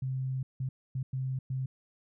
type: tone bursts at uneven times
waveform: sine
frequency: 131.1 Hz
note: C3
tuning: 4 cents sharp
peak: -30 dBFS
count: 5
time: 0.02-0.43 / 0.6-0.69 / 0.95-1.03 / 1.13-1.39 / 1.5-1.66 s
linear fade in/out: 5 ms
effects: none